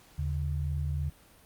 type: tone pair together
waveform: sine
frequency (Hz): 77.9 / 141.07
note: D#2 / C#3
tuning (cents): +3 / +31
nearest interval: minor seventh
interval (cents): 1028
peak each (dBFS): -30 / -33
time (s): 0.18-1.1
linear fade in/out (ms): 10
effects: pink hiss -58 dBFS RMS until 1.45 s + Opus 48 kbps